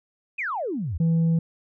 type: exponential sweep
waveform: sine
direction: down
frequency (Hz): 2627 to 70.8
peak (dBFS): -25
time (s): 0.38-0.98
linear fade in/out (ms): 10
type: tone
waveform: sine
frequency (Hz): 164.81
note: E3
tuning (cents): 0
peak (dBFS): -15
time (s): 1-1.39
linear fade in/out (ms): 5
effects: tanh soft clip ceiling -17 dBFS